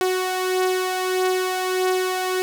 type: beating tone pair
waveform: sawtooth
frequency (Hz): 370 / 371.6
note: F#4 / F#4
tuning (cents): 0 / +7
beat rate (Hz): 1.6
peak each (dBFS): -17 / -23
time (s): 0.01-2.42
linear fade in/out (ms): 0
effects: 9-bit